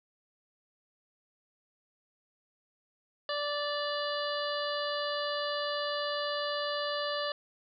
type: harmonic tone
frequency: 584 Hz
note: D5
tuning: 10 cents flat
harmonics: 1 / 2 / 3 / 5 / 6 / 7 / 8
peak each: -34 / -37 / -39 / -41 / -42 / -42 / -43 dBFS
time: 3.29-7.32 s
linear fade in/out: 2 ms
effects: none